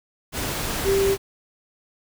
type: tone in noise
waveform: sine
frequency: 392 Hz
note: G4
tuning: in tune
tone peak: -17 dBFS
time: 0.84-1.17 s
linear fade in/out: 50 ms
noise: pink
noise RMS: -27 dBFS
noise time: 0.32-1.18 s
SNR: +7 dB
effects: none